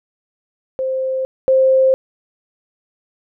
sine tone pair in turn, 524 / 526.2 Hz, C5 / C5, +2 / +10 cents, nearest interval unison, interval 8 cents, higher second, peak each -17 / -9 dBFS, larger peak second, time 0.79-1.25 / 1.48-1.94 s, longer neither, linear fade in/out 0 ms, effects none

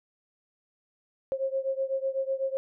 sine beating tone pair, 533 / 541 Hz, C5 / C#5, +32 / -42 cents, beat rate 8 Hz, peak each -29 / -31 dBFS, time 1.32-2.57 s, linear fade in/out 0 ms, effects none

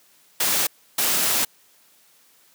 white noise bursts at uneven times, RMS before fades -21 dBFS, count 2, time 0.4-0.67 / 0.98-1.45 s, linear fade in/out 5 ms, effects white hiss -57 dBFS RMS until 2.54 s + high-pass 150 Hz 12 dB/octave

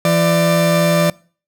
40% pulse tone pair together, 168.54 / 592 Hz, E3 / D5, +39 / +14 cents, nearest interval octave + minor seventh, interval 2175 cents, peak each -14 dBFS, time 0.05-1.1 s, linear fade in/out 2 ms, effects noise-tail reverb RT60 0.4 s tail -23 dB re dry

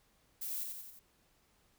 violet noise with echo, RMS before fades -40 dBFS, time 0.41-0.64 s, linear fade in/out 10 ms, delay 89 ms, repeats 4, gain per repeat -4 dB, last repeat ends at 0.996 s, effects pink hiss -71 dBFS RMS until 1.78 s

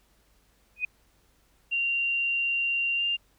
sine tone with exponential growth, 2493 Hz, D#7, 3 cents sharp, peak -21 dBFS, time 0.76-0.85 s, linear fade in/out 5 ms, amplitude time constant 19 ms
sine tone with pitch glide, 2768 to 2795 Hz, F7 to F7, -16 to +1 cents, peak -24 dBFS, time 1.71-3.17 s, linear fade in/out 20 ms, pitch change +17 cents, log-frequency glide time 2.96-3.02 s
effects added 50 Hz sine -66 dBFS peak until 3.38 s + pink hiss -66 dBFS RMS until 3.38 s

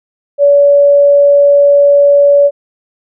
sine tone, 570 Hz, C#5, 48 cents sharp, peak -3 dBFS, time 0.38-2.51 s, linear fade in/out 50 ms, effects none

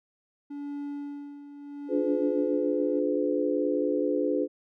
triangle tone with tremolo, 286.7 Hz, D4, 42 cents flat, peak -30 dBFS, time 0.5-3 s, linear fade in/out 10 ms, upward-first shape sine, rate 0.76 Hz, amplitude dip 70%
sine chord, D diminished seventh, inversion none, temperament just, 293.7 / 352.4 / 422.9 / 507.5 Hz, D4 / F4 / Ab4 / Cb5, 0 / +16 / +31 / +47 cents, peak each -28 / -31 / -30 / -29 dBFS, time 1.88-4.48 s, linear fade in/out 50 ms
effects none

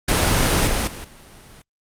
pink noise with level steps, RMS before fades -17 / -21 / -33 / -44 dBFS, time 0.08-1.62 s, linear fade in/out 5 ms, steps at 0.67 / 0.87 / 1.04 s, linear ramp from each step 5 ms, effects low-pass 12000 Hz 12 dB/octave + Opus 32 kbps

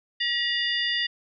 harmonic tone with a mistuned harmonic, 955 Hz, A#5, 42 cents sharp, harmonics 2 / 3 / 4 / 5, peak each -27 / -29 / -29 / -32 dBFS, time 0.2-1.07 s, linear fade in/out 10 ms, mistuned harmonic 4, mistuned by -130 cents, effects none

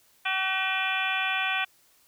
harmonic tone with a mistuned harmonic, 380 Hz, F#4, 46 cents sharp, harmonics 2 / 3 / 4 / 5 / 6 / 7 / 8 / 9, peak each -33 / -35 / -31 / -35 / -30 / -34 / -36 / -36 dBFS, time 0.25-1.65 s, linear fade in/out 10 ms, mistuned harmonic 6, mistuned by +86 cents, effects white hiss -62 dBFS RMS until 2.07 s

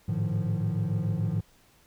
triangle tone cluster, 103.8 / 110.7 / 152 / 173.5 Hz, G#2 / A2 / D#3 / F3, 0 / +11 / -40 / -11 cents, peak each -28 dBFS, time 0.08-1.41 s, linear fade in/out 10 ms, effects tanh soft clip ceiling -19 dBFS + pink hiss -61 dBFS RMS until 1.86 s

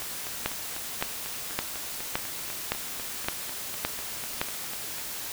two click trains, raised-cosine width 0.3 ms, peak -9 / -21 dBFS, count 8 / 21, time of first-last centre 0.46-4.415 / 0.02-4.983 s, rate 1.77 / 4.03 Hz, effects white hiss -36 dBFS RMS until 5.32 s

